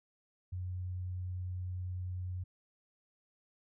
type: tone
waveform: sine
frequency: 91 Hz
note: F#2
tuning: 28 cents flat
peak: -36 dBFS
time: 0.52-2.44 s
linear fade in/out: 10 ms
effects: none